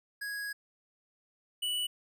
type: tone pair in turn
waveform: square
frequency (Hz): 1659 / 2956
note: G#6 / F#7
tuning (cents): -2 / -2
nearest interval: minor seventh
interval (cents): 1000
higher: second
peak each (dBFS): -36 / -31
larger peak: second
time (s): 0.21-0.53 / 1.62-1.87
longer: first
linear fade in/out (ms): 10
effects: none